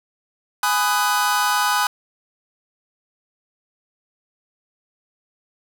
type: chord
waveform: 45% pulse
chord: G# minor seventh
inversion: none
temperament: just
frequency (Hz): 830.6 / 996.7 / 1245.9 / 1495.1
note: G#5 / B5 / D#6 / F#6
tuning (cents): 0 / +16 / +2 / +18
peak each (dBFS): -23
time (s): 0.63-1.87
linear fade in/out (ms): 2
effects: none